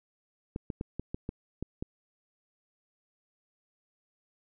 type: clicks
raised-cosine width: 3 ms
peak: -21 dBFS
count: 8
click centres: 0.561 / 0.702 / 0.811 / 0.996 / 1.145 / 1.291 / 1.626 / 1.825 s
effects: none